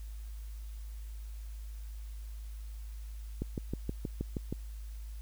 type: click train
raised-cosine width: 3 ms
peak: -21 dBFS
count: 8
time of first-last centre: 3.42-4.526 s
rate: 6.33 Hz
effects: added 53 Hz sine -40 dBFS peak until 5.21 s + white hiss -61 dBFS RMS until 5.21 s